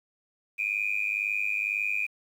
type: tone with amplitude modulation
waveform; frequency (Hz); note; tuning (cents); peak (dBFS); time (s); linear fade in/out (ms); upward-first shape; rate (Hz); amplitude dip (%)
sine; 2436; D#7; -37; -21; 0.58-2.07; 20; sine; 102; 100
effects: tanh soft clip ceiling -17 dBFS + 9-bit